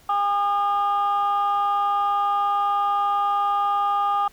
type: tone pair together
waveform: sine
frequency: 810 / 1218.5 Hz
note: G#5 / D#6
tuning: -43 / -37 cents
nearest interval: perfect fifth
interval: 706 cents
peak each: -20 dBFS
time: 0.09-4.28 s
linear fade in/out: 5 ms
effects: tanh soft clip ceiling -15 dBFS + pink hiss -54 dBFS RMS until 4.32 s